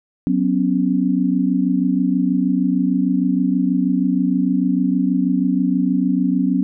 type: chord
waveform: sine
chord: F# suspended fourth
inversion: none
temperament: equal with one note detuned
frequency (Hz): 185 / 250.8 / 277.2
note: F#3 / B3 / C#4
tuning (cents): 0 / +27 / 0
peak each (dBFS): -19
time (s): 0.27-6.63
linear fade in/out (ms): 0
effects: none